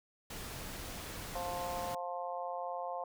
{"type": "noise", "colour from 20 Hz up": "pink", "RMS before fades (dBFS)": -44, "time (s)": [0.3, 1.95], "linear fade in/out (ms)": 5}
{"type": "harmonic tone", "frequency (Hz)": 176.2, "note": "F3", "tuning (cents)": 16, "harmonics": [3, 4, 5, 6], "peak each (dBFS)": [-42, -40, -43, -45], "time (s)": [1.35, 3.04], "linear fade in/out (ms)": 2}
{"effects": []}